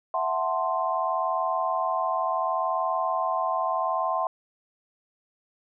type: chord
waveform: sine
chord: F# half-diminished seventh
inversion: third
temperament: equal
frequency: 659.3 / 740 / 880 / 1046.5 Hz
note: E5 / F#5 / A5 / C6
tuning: 0 / 0 / 0 / 0 cents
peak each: -29 / -29 / -33 / -27 dBFS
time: 0.14-4.27 s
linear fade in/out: 2 ms
effects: none